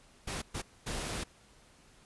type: noise bursts at uneven times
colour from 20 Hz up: pink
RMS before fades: -37 dBFS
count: 3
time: 0.27-0.42 / 0.54-0.62 / 0.86-1.24 s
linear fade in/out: 10 ms
effects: pink hiss -61 dBFS RMS until 2.05 s + resampled to 24000 Hz